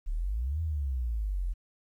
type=exponential two-way sweep; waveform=sine; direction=up then down; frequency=33.55 to 83.1 to 41.11 Hz; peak=-28 dBFS; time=0.06-1.54 s; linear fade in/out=20 ms; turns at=0.61 s; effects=11-bit